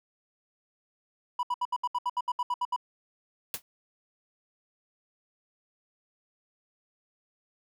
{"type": "tone bursts", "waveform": "triangle", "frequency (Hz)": 982, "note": "B5", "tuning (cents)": -10, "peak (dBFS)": -24, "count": 13, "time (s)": [1.39, 2.763], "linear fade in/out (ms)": 5, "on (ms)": 41, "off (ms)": 70}
{"type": "noise with exponential decay", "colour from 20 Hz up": "white", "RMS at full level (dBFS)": -28, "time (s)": [3.54, 3.62], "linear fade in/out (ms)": 1, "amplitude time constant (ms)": 16}
{"effects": []}